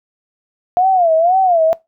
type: tone with vibrato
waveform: sine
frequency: 700 Hz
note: F5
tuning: 4 cents sharp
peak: -9 dBFS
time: 0.77-1.73 s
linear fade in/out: 0 ms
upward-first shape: sine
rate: 2 Hz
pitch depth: 160 cents each way
effects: noise-tail reverb RT60 0.2 s tail -22 dB re dry